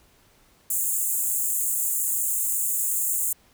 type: high-pass noise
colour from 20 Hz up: pink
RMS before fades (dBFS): -25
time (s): 0.7-3.33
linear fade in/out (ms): 5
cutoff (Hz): 6900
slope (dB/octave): 96
effects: pink hiss -59 dBFS RMS until 3.53 s